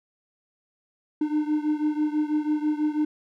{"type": "beating tone pair", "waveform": "triangle", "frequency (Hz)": [300.7, 306.8], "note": ["D4", "D#4"], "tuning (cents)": [41, -24], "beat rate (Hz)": 6.1, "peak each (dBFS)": [-22, -25], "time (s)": [1.21, 3.05], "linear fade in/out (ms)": 5, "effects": []}